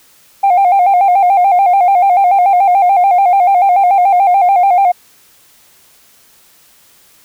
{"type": "tone with vibrato", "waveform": "sine", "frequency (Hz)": 752, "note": "F#5", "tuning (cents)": 28, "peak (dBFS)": -4, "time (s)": [0.43, 4.92], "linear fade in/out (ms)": 10, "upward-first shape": "square", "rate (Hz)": 6.9, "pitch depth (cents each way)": 88, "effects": ["tanh soft clip ceiling -4 dBFS", "white hiss -47 dBFS RMS until 7.24 s"]}